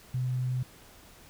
sine tone, 126.9 Hz, B2, 47 cents sharp, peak -27 dBFS, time 0.14-0.63 s, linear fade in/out 5 ms, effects pink hiss -54 dBFS RMS until 1.29 s

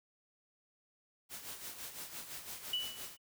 white noise with tremolo, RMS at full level -44 dBFS, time 1.29-3.17 s, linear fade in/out 50 ms, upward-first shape sine, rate 5.9 Hz, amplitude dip 60%
sine tone with exponential decay, 2960 Hz, F#7, in tune, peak -30 dBFS, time 2.73-3.18 s, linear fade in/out 5 ms, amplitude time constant 97 ms
effects none

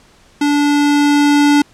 square tone with level ramp, 290.2 Hz, D4, 21 cents flat, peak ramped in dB -12 to -8 dBFS, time 0.41-1.62 s, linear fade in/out 5 ms, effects pink hiss -48 dBFS RMS until 1.73 s + low-pass 8000 Hz 12 dB/octave

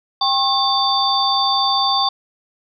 sine tone cluster, 791 / 1083 / 3558 / 4618 Hz, G5 / C#6 / A7 / D8, +15 / -41 / +19 / -30 cents, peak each -20 dBFS, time 0.21-2.09 s, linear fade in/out 5 ms, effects none

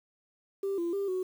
sine tone with pitch steps, 393.2 / 341.5 / 397.2 / 370.5 Hz, G4 / F4 / G4 / F#4, +5 / -39 / +23 / +2 cents, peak -27 dBFS, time 0.63-1.23 s, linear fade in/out 5 ms, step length 150 ms, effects tanh soft clip ceiling -26 dBFS + 9-bit

